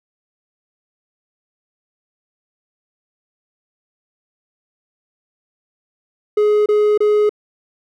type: tone bursts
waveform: triangle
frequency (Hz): 420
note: G#4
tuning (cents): +19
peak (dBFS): -9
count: 3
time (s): 6.37-7.294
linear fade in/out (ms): 5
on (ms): 290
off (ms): 27
effects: none